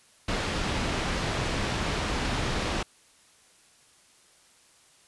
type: low-pass noise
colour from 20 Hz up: pink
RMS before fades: -29 dBFS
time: 0.28-2.83 s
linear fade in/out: 5 ms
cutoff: 4700 Hz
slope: 12 dB/octave
effects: white hiss -59 dBFS RMS until 5.07 s + resampled to 24000 Hz